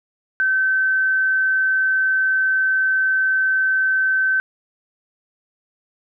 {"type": "tone", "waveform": "sine", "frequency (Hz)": 1538, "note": "G6", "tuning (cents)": -33, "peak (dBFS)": -15, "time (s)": [0.4, 4.4], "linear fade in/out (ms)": 0, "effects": []}